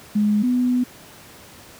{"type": "tone pair in turn", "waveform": "sine", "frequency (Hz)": [209.1, 248.7], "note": ["G#3", "B3"], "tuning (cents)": [12, 12], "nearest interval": "minor third", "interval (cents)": 300, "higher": "second", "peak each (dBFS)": [-15, -16], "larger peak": "first", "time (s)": [[0.15, 0.43], [0.43, 0.84]], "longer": "second", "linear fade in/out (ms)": 10, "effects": ["pink hiss -44 dBFS RMS until 1.79 s", "high-pass 80 Hz 12 dB/octave"]}